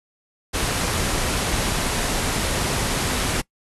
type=low-pass noise; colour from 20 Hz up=pink; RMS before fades=-23 dBFS; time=0.53-3.42 s; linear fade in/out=20 ms; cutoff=12000 Hz; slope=96 dB/octave; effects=noise-tail reverb RT60 0.1 s tail -22 dB re dry